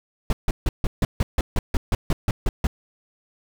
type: noise bursts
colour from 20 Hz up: brown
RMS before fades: -19 dBFS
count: 14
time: 0.3-2.67 s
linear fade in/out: 2 ms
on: 30 ms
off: 150 ms
effects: none